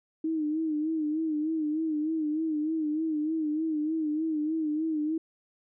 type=tone with vibrato; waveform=sine; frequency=311.1 Hz; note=D#4; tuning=in tune; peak=-26 dBFS; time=0.24-5.18 s; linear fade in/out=5 ms; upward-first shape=sine; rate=3.3 Hz; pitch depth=69 cents each way; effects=none